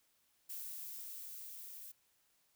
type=noise with level ramp; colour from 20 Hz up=violet; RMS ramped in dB=-45 to -51 dBFS; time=0.49-1.92 s; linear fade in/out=10 ms; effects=white hiss -75 dBFS RMS until 2.55 s